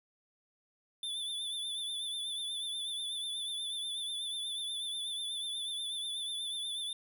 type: tone with vibrato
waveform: square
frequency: 3511 Hz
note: A7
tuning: 4 cents flat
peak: -36 dBFS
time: 1.03-6.93 s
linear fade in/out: 2 ms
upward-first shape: triangle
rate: 8.2 Hz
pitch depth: 59 cents each way
effects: none